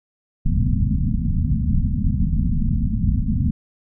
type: low-pass noise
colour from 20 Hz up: pink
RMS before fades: -19 dBFS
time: 0.45-3.51 s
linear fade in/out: 10 ms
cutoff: 250 Hz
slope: 96 dB/octave
effects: none